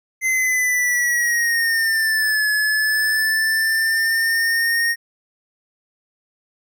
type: linear two-way sweep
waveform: square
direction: down then up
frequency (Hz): 2070 to 1706 to 1858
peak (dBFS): -17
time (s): 0.21-4.96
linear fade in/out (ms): 50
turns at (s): 2.49
effects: none